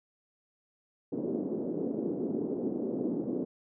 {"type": "band-pass noise", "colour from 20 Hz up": "pink", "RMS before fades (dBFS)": -33, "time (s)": [1.12, 3.45], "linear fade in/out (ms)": 10, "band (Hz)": [230, 410], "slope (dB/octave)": 24, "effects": []}